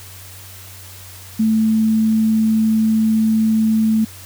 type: tone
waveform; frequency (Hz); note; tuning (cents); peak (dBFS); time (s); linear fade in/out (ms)
sine; 220; A3; 0; -12; 1.39-4.05; 10
effects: added 94 Hz sine -39 dBFS peak until 4.25 s + white hiss -39 dBFS RMS until 4.25 s